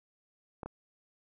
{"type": "clicks", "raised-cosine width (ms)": 1, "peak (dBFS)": [-25, -26], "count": 2, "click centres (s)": [0.632, 0.66], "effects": []}